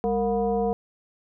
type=tone with frequency modulation; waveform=sine; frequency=461.5 Hz; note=A#4; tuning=17 cents flat; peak=-21 dBFS; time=0.04-0.73 s; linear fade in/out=0 ms; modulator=260 Hz; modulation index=1.1; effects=none